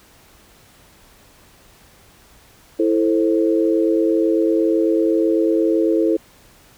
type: chord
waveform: sine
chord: A minor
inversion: second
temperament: just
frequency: 330 / 440 / 528 Hz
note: E4 / A4 / C5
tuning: +2 / 0 / +16 cents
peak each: -16 / -19 / -22 dBFS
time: 2.79-6.17 s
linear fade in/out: 10 ms
effects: pink hiss -50 dBFS RMS until 6.77 s